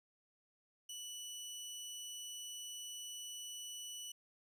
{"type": "tone", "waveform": "20% pulse", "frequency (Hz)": 2960, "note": "F#7", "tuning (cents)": 0, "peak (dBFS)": -40, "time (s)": [0.89, 4.12], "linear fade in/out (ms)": 5, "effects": []}